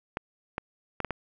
clicks, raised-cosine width 0.5 ms, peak -15 dBFS, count 5, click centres 0.171 / 0.581 / 1.003 / 1.047 / 1.107 s, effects none

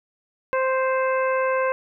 harmonic tone, 523 Hz, C5, 1 cent flat, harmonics 1 / 2 / 3 / 4 / 5, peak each -21 / -25 / -29 / -34 / -35 dBFS, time 0.53-1.72 s, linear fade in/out 0 ms, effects none

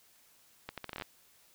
accelerating click train, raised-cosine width 0.3 ms, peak -23 dBFS, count 10, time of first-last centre 0.69-1.022 s, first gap 87 ms, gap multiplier 0.76, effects white hiss -64 dBFS RMS until 1.54 s

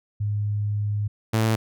sine / sawtooth tone pair in turn, 103.83 / 111.06 Hz, G#2 / A2, 0 / +17 cents, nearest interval minor second, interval 117 cents, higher second, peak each -22 / -15 dBFS, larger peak second, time 0.2-1.08 / 1.33-1.56 s, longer first, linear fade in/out 10 ms, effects none

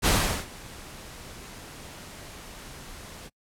pink noise with ADSR envelope, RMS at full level -20 dBFS, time 0.02-3.3 s, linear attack 42 ms, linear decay 390 ms, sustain -23 dB, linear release 36 ms, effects noise-tail reverb RT60 0.1 s tail -26 dB re dry + low-pass 12000 Hz 12 dB/octave

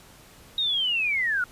sine linear sweep, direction down, 3785 to 1396.9 Hz, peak -22 dBFS, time 0.58-1.44 s, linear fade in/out 2 ms, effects pink hiss -51 dBFS RMS until 1.51 s + resampled to 32000 Hz

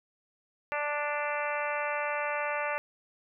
harmonic tone with a mistuned harmonic, 293.7 Hz, D4, in tune, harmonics 2 / 3 / 4 / 5 / 6 / 7 / 8 / 9, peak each -34 / -36 / -37 / -38 / -39 / -39 / -40 / -41 dBFS, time 0.72-2.78 s, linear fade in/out 0 ms, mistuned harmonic 9, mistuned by +26 cents, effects none

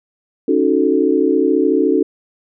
sine chord, D# half-diminished seventh, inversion third, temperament equal, 277.2 / 311.1 / 370 / 440 Hz, C#4 / D#4 / F#4 / A4, 0 / 0 / 0 / 0 cents, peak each -17 dBFS, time 0.48-2.03 s, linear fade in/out 5 ms, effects none

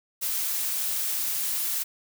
blue noise, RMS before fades -28 dBFS, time 0.21-1.84 s, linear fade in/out 20 ms, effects none

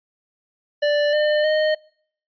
square tone with pitch steps, 587.3 / 602.1 / 617.2 Hz, D5 / D5 / D#5, 0 / +43 / -14 cents, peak -17 dBFS, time 0.82-1.75 s, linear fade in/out 10 ms, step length 310 ms, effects noise-tail reverb RT60 0.6 s tail -26 dB re dry + resampled to 11025 Hz

